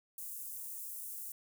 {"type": "high-pass noise", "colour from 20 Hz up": "white", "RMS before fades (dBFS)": -44, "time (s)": [0.18, 1.32], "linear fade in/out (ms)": 2, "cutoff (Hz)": 8300, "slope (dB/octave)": 24, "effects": []}